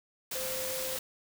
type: tone in noise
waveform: sine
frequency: 520 Hz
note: C5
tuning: 11 cents flat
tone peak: -37 dBFS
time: 0.35-0.97 s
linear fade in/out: 5 ms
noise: white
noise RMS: -36 dBFS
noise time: 0.31-0.99 s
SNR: -4 dB
effects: none